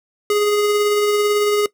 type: tone with tremolo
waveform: square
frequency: 415.3 Hz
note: G#4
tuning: in tune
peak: -14 dBFS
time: 0.3-1.66 s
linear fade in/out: 2 ms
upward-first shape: triangle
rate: 18 Hz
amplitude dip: 30%
effects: noise-tail reverb RT60 0.1 s tail -19 dB re dry